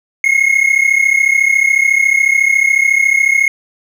triangle tone pair together, 2145 / 2179 Hz, C7 / C#7, +42 / -30 cents, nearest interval unison, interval 28 cents, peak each -10 dBFS, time 0.24-3.48 s, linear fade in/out 2 ms, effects none

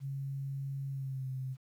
sine tone with pitch glide, 137.3 to 131.1 Hz, C#3 to C3, -16 to +4 cents, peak -35 dBFS, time 0-1.57 s, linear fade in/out 50 ms, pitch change -80 cents, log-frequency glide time 0.88-1.28 s, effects 11-bit

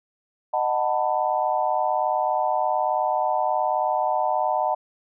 sine chord, B dominant seventh, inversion first, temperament just, 617.4 / 740.8 / 889 / 987.8 Hz, D#5 / F#5 / A5 / B5, -14 / +2 / +18 / 0 cents, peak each -26 / -24 / -25 / -29 dBFS, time 0.53-4.75 s, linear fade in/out 10 ms, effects none

